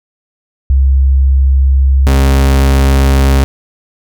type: tone pair in turn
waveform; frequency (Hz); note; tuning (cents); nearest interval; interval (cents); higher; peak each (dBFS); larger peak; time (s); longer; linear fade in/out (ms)
sine / 40% pulse; 67.1 / 67.68; C2 / C#2; +44 / -41; unison; 15; second; -5; neither; 0.7-2.07 / 2.07-3.44; neither; 0
effects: none